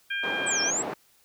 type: harmonic tone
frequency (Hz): 800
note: G5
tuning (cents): +35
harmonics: 2 / 3 / 4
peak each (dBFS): -29 / -33 / -35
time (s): 0.1-0.71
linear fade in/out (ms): 10
type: band-pass noise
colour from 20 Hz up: white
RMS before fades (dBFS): -34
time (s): 0.23-0.94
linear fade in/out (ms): 5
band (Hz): 230 to 860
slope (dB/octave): 12
type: linear two-way sweep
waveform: sine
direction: down then up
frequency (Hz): 8372 to 5210 to 7890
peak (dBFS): -25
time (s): 0.46-0.83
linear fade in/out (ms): 20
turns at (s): 0.61
effects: white hiss -62 dBFS RMS until 1.24 s